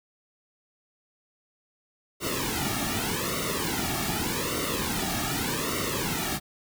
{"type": "noise with flanger", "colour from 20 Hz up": "pink", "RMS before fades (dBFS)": -29, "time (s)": [2.2, 6.4], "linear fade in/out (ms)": 50, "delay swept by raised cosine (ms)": [1.2, 2.01], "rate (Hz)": 0.84, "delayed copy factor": -0.85, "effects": []}